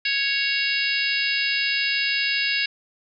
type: harmonic tone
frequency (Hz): 554.4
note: C#5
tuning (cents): 0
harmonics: 3 / 4 / 5 / 6 / 7 / 8 / 9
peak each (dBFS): -28 / -27 / -25 / -35 / -30 / -31 / -29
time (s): 0.05-2.66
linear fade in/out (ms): 5
effects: none

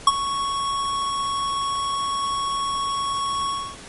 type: tone with ADSR envelope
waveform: square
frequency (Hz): 1108.7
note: C#6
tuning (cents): 0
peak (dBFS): -9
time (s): 0.07-3.77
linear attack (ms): 4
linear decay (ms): 35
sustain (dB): -14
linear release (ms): 270
effects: pink hiss -40 dBFS RMS until 3.88 s + MP3 48 kbps

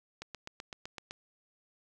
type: click train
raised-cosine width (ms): 0.2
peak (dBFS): -24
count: 8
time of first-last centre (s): 0.22-1.109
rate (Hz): 7.87
effects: none

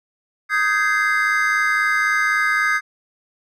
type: chord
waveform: triangle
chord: Ab major seventh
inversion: second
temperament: just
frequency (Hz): 1245.9 / 1557.4 / 1661.2 / 2077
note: Eb6 / G6 / Ab6 / C7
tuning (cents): +2 / -12 / 0 / -13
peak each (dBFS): -20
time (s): 0.49-2.81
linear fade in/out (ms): 50
effects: none

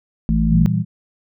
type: harmonic tone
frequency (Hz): 55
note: A1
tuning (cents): 0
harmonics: 1 / 3 / 4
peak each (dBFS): -18 / -18 / -18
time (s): 0.29-0.66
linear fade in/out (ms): 0
type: chord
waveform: sine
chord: E diminished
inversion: second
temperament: equal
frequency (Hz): 116.54 / 164.81 / 196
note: Bb2 / E3 / G3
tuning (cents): 0 / 0 / 0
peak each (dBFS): -20 / -19 / -21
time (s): 0.49-0.85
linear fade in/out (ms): 50
effects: none

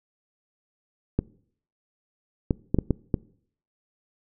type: clicks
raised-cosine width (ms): 3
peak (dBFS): -8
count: 6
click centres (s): 1.19 / 2.508 / 2.745 / 2.787 / 2.907 / 3.142
effects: noise-tail reverb RT60 0.6 s tail -23 dB re dry

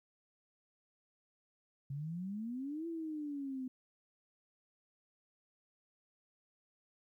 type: exponential two-way sweep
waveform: sine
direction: up then down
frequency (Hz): 134.9 to 337.6 to 253.6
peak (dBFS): -38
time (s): 1.9-3.68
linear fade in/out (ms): 5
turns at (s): 2.87
effects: 13-bit

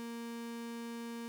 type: tone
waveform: 35% pulse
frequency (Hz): 233.1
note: A#3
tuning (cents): 0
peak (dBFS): -39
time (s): 0-1.28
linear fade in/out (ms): 0
effects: none

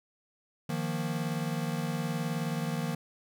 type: chord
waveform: square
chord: Eb suspended second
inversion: none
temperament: equal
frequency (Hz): 155.56 / 174.61 / 233.1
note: Eb3 / F3 / Bb3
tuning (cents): 0 / 0 / 0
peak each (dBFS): -34 / -36 / -37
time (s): 0.69-2.95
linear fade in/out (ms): 5
effects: none

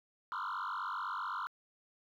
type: tone with frequency modulation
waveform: sine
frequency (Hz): 1200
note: D6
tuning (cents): +37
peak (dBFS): -33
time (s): 0.32-1.47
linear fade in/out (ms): 0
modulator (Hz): 47.9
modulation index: 4.8
effects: tanh soft clip ceiling -35 dBFS + 12-bit

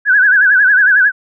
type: tone with vibrato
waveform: sine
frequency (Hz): 1585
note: G6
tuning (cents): +19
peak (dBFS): -6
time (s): 0.05-1.12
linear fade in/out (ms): 50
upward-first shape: sine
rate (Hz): 11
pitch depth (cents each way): 120
effects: none

